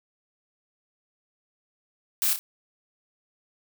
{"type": "noise with echo", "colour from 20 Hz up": "blue", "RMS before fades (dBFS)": -24, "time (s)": [2.22, 2.33], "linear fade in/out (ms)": 0, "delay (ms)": 30, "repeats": 2, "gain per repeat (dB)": -7, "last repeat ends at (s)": 2.39, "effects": []}